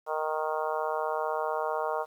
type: harmonic tone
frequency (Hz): 155.56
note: D#3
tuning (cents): 0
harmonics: 3 / 4 / 5 / 6 / 7 / 8 / 9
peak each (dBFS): -34 / -33 / -35 / -35 / -36 / -40 / -41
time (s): 0.06-2.06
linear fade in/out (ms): 50
effects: 10-bit